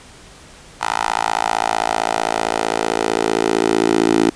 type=tone with high-pass filter sweep; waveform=10% pulse; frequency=55.5 Hz; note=A1; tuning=16 cents sharp; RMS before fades=-18 dBFS; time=0.81-4.3 s; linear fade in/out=5 ms; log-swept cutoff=970 to 320 Hz; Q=2.7; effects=pink hiss -42 dBFS RMS until 4.35 s + resampled to 22050 Hz